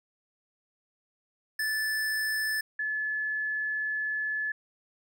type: tone pair in turn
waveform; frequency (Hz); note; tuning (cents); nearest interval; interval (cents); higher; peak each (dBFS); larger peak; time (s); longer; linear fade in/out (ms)
square / sine; 1747 / 1722; A6 / A6; -13 / -38; unison; 25; first; -28; neither; 1.59-2.61 / 2.79-4.52; second; 5
effects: none

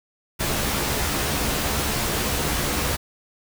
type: noise with comb filter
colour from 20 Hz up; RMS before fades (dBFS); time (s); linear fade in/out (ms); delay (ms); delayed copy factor
pink; -24; 0.39-2.97; 20; 14; +0.5
effects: none

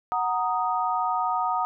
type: chord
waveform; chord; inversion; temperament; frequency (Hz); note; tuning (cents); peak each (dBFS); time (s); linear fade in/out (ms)
sine; D# minor; first; equal; 740 / 932.3 / 1244.5; F#5 / A#5 / D#6; 0 / 0 / 0; -27; 0.12-1.65; 0
effects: none

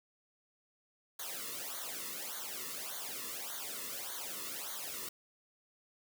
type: noise with flanger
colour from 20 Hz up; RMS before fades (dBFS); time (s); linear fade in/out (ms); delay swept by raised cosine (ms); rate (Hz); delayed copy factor
white; -42; 1.19-5.09; 5; 0.38 to 1.31; 1.7; -1
effects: none

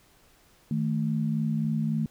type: tone pair together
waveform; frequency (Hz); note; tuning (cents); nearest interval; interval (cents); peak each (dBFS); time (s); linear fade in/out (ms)
sine; 156.41 / 220; D#3 / A3; +9 / 0; tritone; 591; -27; 0.71-2.06; 2
effects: pink hiss -60 dBFS RMS until 2.1 s

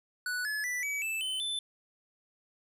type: tone with pitch steps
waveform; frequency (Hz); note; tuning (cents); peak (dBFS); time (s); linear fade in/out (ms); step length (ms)
square; 1480 / 1709.9 / 1975.6 / 2282 / 2637 / 3047 / 3520; F#6 / A6 / B6 / C#7 / E7 / G7 / A7; 0 / -50 / 0 / +50 / 0 / -50 / 0; -32; 0.26-1.59; 2; 190
effects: resampled to 32000 Hz

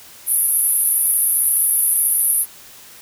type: band-pass noise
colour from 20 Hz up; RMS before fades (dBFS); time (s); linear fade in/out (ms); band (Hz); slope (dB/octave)
white; -17; 0.26-2.46; 50; 10000 to 12000; 96
effects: white hiss -42 dBFS RMS until 3.01 s

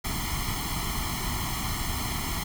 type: noise with comb filter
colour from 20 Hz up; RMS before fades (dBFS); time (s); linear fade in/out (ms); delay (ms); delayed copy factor
pink; -30; 0.04-2.44; 10; 0.95; +1
effects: none

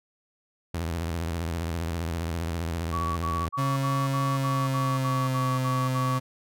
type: tone with vibrato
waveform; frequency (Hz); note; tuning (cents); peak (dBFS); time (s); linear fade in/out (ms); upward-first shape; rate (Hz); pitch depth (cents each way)
sawtooth; 83.3; E2; +19; -24; 0.74-3.49; 5; square; 15; 87
type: tone bursts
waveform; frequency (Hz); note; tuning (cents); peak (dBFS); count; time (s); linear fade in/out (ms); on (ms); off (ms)
sine; 1130; C#6; +33; -28; 11; 2.92-6.19; 20; 250; 52
type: tone with pitch glide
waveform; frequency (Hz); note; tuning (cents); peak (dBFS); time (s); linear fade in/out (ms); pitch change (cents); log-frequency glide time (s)
35% pulse; 135.9 to 129.61; C#3 to C3; -34 to -16; -23; 3.57-6.2; 20; -82; 4.25-5.52
effects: none

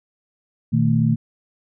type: tone cluster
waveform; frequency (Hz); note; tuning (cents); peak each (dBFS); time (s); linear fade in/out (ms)
sine; 120.5 / 157.2 / 223.6; B2 / D#3 / A3; -42 / +18 / +28; -19; 0.72-1.16; 20
effects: none

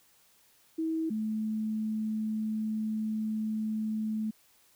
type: tone pair in turn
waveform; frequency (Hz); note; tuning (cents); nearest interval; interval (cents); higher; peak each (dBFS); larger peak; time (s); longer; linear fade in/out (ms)
sine; 322 / 217.1; E4 / A3; -41 / -23; perfect fifth; 682; first; -28 / -29; first; 0.78-1.1 / 1.1-4.31; second; 10
effects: white hiss -64 dBFS RMS until 4.75 s

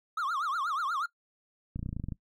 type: tone with vibrato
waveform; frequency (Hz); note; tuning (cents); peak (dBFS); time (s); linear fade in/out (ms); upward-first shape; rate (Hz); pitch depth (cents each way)
triangle; 1226; D#6; -26; -27; 0.17-1.06; 5; triangle; 8.3; 280
type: clicks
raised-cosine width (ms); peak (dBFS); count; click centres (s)
5; -23; 11; 1.76 / 1.793 / 1.829 / 1.861 / 1.891 / 1.929 / 1.966 / 1.998 / 2.04 / 2.086 / 2.122
effects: noise-tail reverb RT60 0.1 s tail -20 dB re dry

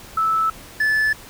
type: tone pair in turn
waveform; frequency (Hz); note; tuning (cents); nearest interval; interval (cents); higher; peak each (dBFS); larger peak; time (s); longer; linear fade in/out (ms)
sine / triangle; 1311 / 1738.4; E6 / A6; -10 / -21; perfect fourth; 489; second; -16 / -14; second; 0.17-0.5 / 0.8-1.13; neither; 5
effects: pink hiss -41 dBFS RMS until 1.29 s

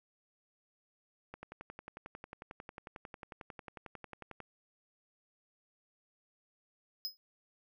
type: click train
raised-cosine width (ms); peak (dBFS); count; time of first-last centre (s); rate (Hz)
0.5; -30; 35; 1.34-4.403; 11.1
type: tone with exponential decay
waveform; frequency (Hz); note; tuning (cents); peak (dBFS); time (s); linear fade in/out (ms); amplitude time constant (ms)
square; 5070; D#8; +32; -32; 7.05-7.17; 0; 25
effects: none

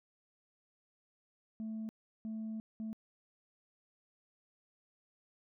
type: tone bursts at uneven times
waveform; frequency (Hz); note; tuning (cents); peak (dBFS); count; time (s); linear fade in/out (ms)
sine; 220; A3; 0; -36; 3; 1.6-1.89 / 2.25-2.6 / 2.8-2.93; 0
effects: tanh soft clip ceiling -36 dBFS

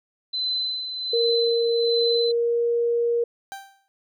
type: tone with tremolo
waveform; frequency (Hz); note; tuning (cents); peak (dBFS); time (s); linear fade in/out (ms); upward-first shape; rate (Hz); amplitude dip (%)
sine; 4039; B7; +38; -22; 0.33-2.32; 10; sine; 1.3; 55
type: tone with pitch glide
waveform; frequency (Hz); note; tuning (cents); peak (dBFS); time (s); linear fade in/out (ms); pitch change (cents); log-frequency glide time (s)
sine; 466.2 to 471.1; A#4 to A#4; 0 to +18; -19; 1.13-3.24; 5; +18; 1.72-2.64
type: tone with exponential decay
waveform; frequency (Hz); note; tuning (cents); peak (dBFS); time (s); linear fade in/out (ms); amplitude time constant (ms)
30% pulse; 784; G5; 0; -28; 3.52-3.88; 0; 77
effects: none

